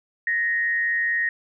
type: tone with frequency modulation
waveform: sine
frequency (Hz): 1864.7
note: A#6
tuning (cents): 0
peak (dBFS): -20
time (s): 0.27-1.29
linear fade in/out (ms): 2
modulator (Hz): 145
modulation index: 0.44
effects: none